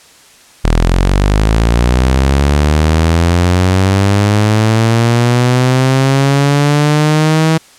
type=linear sweep; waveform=sawtooth; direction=up; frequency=38.91 to 161.3 Hz; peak=-4 dBFS; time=0.64-7.58 s; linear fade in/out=10 ms; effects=white hiss -42 dBFS RMS until 7.78 s + low-pass 9000 Hz 12 dB/octave